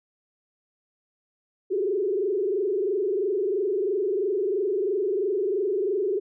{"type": "tone with frequency modulation", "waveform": "sine", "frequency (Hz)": 394.5, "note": "G4", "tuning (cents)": 11, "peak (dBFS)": -22, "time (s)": [1.7, 6.2], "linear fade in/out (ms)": 20, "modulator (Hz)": 23, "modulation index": 1.6, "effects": []}